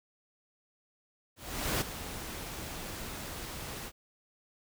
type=noise with ADSR envelope; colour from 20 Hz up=pink; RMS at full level=-30 dBFS; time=1.36-3.92 s; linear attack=450 ms; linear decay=14 ms; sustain=-11 dB; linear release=56 ms; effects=none